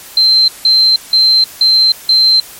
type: tone bursts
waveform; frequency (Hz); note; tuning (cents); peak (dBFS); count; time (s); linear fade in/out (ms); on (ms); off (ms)
sine; 4117; C8; -29; -5; 5; 0.17-2.4; 2; 310; 170
effects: white hiss -33 dBFS RMS until 2.59 s + MP3 64 kbps